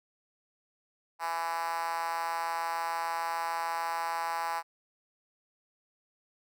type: tone with high-pass filter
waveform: 5% pulse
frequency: 166.6 Hz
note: E3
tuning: 19 cents sharp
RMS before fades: -33 dBFS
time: 1.19-4.63 s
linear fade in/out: 50 ms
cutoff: 880 Hz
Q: 5
effects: none